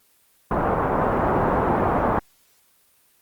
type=low-pass noise; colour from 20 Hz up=white; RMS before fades=-21 dBFS; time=0.51-2.19 s; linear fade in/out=2 ms; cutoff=1100 Hz; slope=24 dB/octave; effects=white hiss -60 dBFS RMS until 3.21 s + Opus 24 kbps